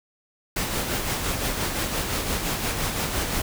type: noise with tremolo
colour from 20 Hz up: pink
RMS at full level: -25 dBFS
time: 0.56-3.42 s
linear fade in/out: 5 ms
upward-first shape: sine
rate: 5.8 Hz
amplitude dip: 40%
effects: none